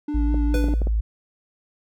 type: tone with vibrato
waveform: triangle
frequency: 293.7 Hz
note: D4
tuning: in tune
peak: -22 dBFS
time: 0.08-0.74 s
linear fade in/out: 5 ms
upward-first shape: sine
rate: 4.8 Hz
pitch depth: 21 cents each way
type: tone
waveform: sine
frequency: 54.4 Hz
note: A1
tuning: 19 cents flat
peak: -18 dBFS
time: 0.14-1.01 s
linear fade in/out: 10 ms
type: clicks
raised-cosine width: 2 ms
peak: -16 dBFS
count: 7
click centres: 0.344 / 0.552 / 0.642 / 0.685 / 0.738 / 0.818 / 0.871 s
type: tone with exponential decay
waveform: square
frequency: 493.9 Hz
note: B4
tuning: in tune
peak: -24 dBFS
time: 0.54-0.89 s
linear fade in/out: 2 ms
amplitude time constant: 76 ms
effects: none